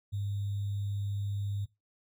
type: tone with sample-and-hold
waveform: sine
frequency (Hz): 100.8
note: G2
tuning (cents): +49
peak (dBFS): -31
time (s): 0.12-1.66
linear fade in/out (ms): 20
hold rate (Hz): 3675
effects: noise-tail reverb RT60 0.2 s tail -18 dB re dry